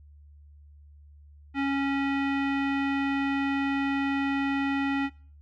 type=tone with low-pass filter; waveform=square; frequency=276.2 Hz; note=C#4; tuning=6 cents flat; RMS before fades=-27 dBFS; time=1.54-5.1 s; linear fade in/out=50 ms; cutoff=2300 Hz; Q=2.3; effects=noise-tail reverb RT60 0.4 s tail -20 dB re dry + added 73 Hz sine -49 dBFS peak until 5.41 s